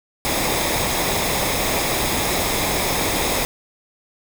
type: noise with comb filter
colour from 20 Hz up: pink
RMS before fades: -21 dBFS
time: 0.25-3.45 s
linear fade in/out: 0 ms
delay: 0.68 ms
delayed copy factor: -0.5
effects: none